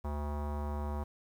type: tone with low-pass filter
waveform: square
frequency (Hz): 73.42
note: D2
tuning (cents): 0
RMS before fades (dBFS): -36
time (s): 0.04-1.04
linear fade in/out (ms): 10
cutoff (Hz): 980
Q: 3
effects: 10-bit